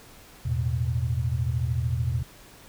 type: chord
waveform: sine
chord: E suspended fourth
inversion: none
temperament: equal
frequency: 82.41 / 110 / 123.47 Hz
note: E2 / A2 / B2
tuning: 0 / 0 / 0 cents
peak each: -28 / -30 / -26 dBFS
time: 0.45-2.23 s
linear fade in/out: 10 ms
effects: pink hiss -50 dBFS RMS until 2.68 s